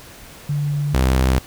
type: tone pair in turn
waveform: sine / sawtooth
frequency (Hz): 145.4 / 64.77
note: D3 / C2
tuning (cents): -17 / -17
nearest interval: octave + major second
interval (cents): 1400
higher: first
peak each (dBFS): -18 / -10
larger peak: second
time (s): 0.49-0.94 / 0.94-1.39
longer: neither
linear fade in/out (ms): 5
effects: pink hiss -41 dBFS RMS until 1.46 s